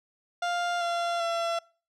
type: tone with pitch steps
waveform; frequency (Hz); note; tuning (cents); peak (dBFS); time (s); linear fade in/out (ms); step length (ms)
30% pulse; 700 / 687.6 / 675.4; F5 / F5 / E5; +4 / -27 / +42; -24; 0.42-1.59; 5; 390
effects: noise-tail reverb RT60 0.4 s tail -24 dB re dry + low-pass 6000 Hz 12 dB/octave